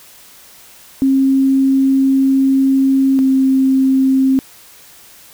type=tone pair in turn; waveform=sine; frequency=268.7 / 265.5 Hz; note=C4 / C4; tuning=+46 / +25 cents; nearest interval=unison; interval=21 cents; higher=first; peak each=-9 dBFS; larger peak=neither; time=1.02-3.19 / 3.19-4.39 s; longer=first; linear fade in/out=0 ms; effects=white hiss -42 dBFS RMS until 5.33 s